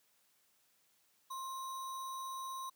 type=tone with sample-and-hold; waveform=sine; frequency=1058 Hz; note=C6; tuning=19 cents sharp; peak=-40 dBFS; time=1.3-2.7 s; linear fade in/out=10 ms; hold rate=4900 Hz; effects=white hiss -73 dBFS RMS until 2.75 s + high-pass 100 Hz 12 dB/octave